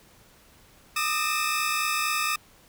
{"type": "tone cluster", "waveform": "sawtooth", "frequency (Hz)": [1204, 1268, 1828, 2605], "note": ["D6", "D#6", "A#6", "E7"], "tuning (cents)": [43, 32, -34, -21], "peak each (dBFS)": [-24, -28, -32, -26], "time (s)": [0.96, 2.36], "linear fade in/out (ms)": 5, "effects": ["pink hiss -56 dBFS RMS until 2.68 s"]}